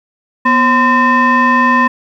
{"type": "tone with frequency modulation", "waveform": "sine", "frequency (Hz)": 1028, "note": "C6", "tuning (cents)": -31, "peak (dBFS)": -6, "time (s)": [0.45, 1.88], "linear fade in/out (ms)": 10, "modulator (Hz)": 784, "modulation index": 1.1, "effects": ["tanh soft clip ceiling -3 dBFS", "8-bit"]}